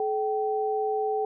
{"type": "tone pair together", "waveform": "sine", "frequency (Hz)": [428.8, 773], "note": ["A4", "G5"], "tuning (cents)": [-45, -24], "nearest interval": "minor seventh", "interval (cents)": 1021, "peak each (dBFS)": [-26, -28], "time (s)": [0, 1.25], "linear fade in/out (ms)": 2, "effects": []}